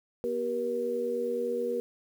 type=tone cluster; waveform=sine; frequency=242.4 / 386.5 / 475.9 Hz; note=B3 / G4 / A#4; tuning=-32 / -24 / +36 cents; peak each=-37 / -35 / -29 dBFS; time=0.24-1.8 s; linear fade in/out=0 ms; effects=9-bit